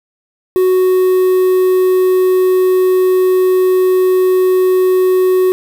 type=tone with quantisation; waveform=triangle; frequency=370 Hz; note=F#4; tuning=in tune; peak=-6 dBFS; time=0.56-5.52 s; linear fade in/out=0 ms; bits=5; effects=none